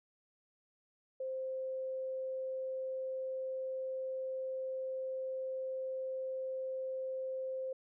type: tone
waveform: sine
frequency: 523.3 Hz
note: C5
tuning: in tune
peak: -36 dBFS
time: 1.2-7.73 s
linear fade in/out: 5 ms
effects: none